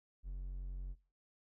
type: tone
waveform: triangle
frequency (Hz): 45.62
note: F#1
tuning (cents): -24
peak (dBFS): -38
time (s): 0.23-0.96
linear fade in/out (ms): 50
effects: noise-tail reverb RT60 0.4 s tail -22 dB re dry